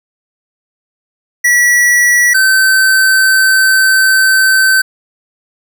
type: tone pair in turn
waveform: square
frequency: 1941 / 1539.4 Hz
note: B6 / G6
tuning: -31 / -32 cents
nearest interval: major third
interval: 401 cents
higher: first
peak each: -7 dBFS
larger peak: neither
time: 1.44-2.34 / 2.34-4.82 s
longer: second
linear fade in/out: 10 ms
effects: none